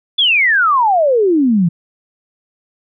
sine exponential sweep, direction down, 3520 to 161.4 Hz, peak -9 dBFS, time 0.18-1.69 s, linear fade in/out 10 ms, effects none

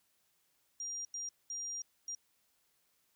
sine tone bursts at uneven times, 5700 Hz, F8, 34 cents sharp, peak -38 dBFS, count 4, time 0.8-1.05 / 1.14-1.29 / 1.5-1.82 / 2.08-2.15 s, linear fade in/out 2 ms, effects white hiss -75 dBFS RMS until 3.15 s

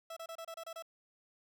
30% pulse tone bursts, 659.3 Hz, E5, in tune, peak -40 dBFS, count 8, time 0.1-0.824 s, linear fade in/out 5 ms, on 66 ms, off 28 ms, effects none

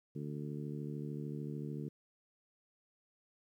harmonic tone, 73.42 Hz, D2, in tune, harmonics 2 / 3 / 4 / 5 / 6, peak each -41 / -45 / -47 / -49 / -51 dBFS, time 0.15-1.89 s, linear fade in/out 10 ms, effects 12-bit

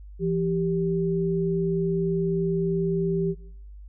sine tone pair together, 168.5 / 391.8 Hz, E3 / G4, +38 / -1 cents, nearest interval octave + minor third, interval 1461 cents, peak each -25 dBFS, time 0.19-3.35 s, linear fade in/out 50 ms, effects noise-tail reverb RT60 0.6 s tail -17 dB re dry + added 50 Hz sine -40 dBFS peak until 3.88 s

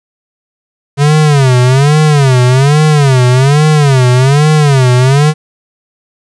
square tone with vibrato, 138.59 Hz, C#3, in tune, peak -5 dBFS, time 0.97-5.34 s, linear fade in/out 50 ms, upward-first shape sine, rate 1.2 Hz, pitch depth 190 cents each way, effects resampled to 22050 Hz + 7-bit

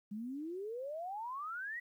sine exponential sweep, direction up, 200 to 1975 Hz, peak -39 dBFS, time 0.11-1.8 s, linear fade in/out 10 ms, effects 12-bit

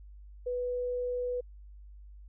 sine tone, 493.9 Hz, B4, in tune, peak -30 dBFS, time 0.46-1.41 s, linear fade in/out 10 ms, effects added 50 Hz sine -47 dBFS peak until 2.28 s

